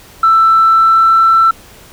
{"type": "tone with pitch glide", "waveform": "sine", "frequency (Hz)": [1328, 1335.7], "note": ["E6", "E6"], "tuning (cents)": [12, 22], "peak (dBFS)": -4, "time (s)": [0.23, 1.51], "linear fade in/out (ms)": 5, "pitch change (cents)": 10, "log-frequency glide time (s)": [0.6, 1.2], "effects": ["tanh soft clip ceiling -1 dBFS", "pink hiss -39 dBFS RMS until 1.92 s"]}